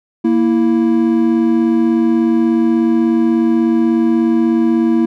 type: tone pair together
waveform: triangle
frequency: 233.1 / 329.6 Hz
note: A#3 / E4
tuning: 0 / 0 cents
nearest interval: tritone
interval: 600 cents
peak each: -11 dBFS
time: 0.24-5.06 s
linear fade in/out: 10 ms
effects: none